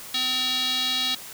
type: tone with band-pass filter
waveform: square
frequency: 256.2 Hz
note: C4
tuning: 36 cents flat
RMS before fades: -25 dBFS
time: 0.14-1.15 s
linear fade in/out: 5 ms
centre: 3800 Hz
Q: 4.8
effects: white hiss -40 dBFS RMS until 1.33 s